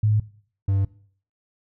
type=tone pair in turn; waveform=sine / triangle; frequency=106.8 / 97.92 Hz; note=G#2 / G2; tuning=+49 / -1 cents; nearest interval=major second; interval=150 cents; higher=first; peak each=-16 dBFS; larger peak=neither; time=0.03-0.2 / 0.68-0.85 s; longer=neither; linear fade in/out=5 ms; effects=noise-tail reverb RT60 0.5 s tail -19 dB re dry